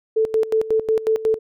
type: tone with tremolo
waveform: sine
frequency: 440.8 Hz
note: A4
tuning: 3 cents sharp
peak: -14 dBFS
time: 0.16-1.39 s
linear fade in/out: 10 ms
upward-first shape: square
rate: 5.5 Hz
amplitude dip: 80%
effects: none